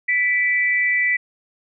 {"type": "tone pair together", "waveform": "sine", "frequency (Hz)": [1975.5, 2319], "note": ["B6", "D7"], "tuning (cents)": [0, -22], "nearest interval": "minor third", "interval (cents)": 278, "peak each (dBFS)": [-17, -22], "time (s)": [0.08, 1.17], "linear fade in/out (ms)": 10, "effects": []}